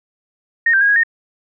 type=tone with pitch steps; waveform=sine; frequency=1848 / 1573 / 1635 / 1654 / 1839 Hz; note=A#6 / G6 / G#6 / G#6 / A#6; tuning=-16 / +6 / -28 / -8 / -24 cents; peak=-10 dBFS; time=0.66-1.035 s; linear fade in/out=5 ms; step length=75 ms; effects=none